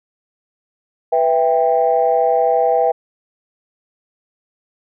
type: chord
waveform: sine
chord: E minor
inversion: second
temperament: just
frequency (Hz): 494.4 / 659.3 / 791.1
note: B4 / E5 / G5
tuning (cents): +2 / 0 / +16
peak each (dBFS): -16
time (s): 1.12-2.92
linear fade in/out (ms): 10
effects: tanh soft clip ceiling -3 dBFS